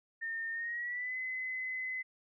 sine tone with pitch glide, 1820 to 2031 Hz, A#6 to B6, -42 to +48 cents, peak -35 dBFS, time 0.21-2.03 s, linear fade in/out 20 ms, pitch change +190 cents, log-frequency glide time 0.52-1.16 s, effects none

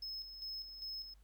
triangle tone with tremolo, 5180 Hz, E8, 31 cents flat, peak -40 dBFS, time 0.02-1.14 s, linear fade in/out 5 ms, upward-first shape square, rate 2.5 Hz, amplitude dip 55%, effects added 50 Hz sine -60 dBFS peak until 1.23 s + pink hiss -75 dBFS RMS until 1.23 s

